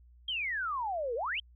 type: exponential two-way sweep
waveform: sine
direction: down then up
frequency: 3277 to 445.4 to 3277 Hz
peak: -31 dBFS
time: 0.28-1.4 s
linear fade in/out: 5 ms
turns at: 1.15 s
effects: added 60 Hz sine -55 dBFS peak until 1.55 s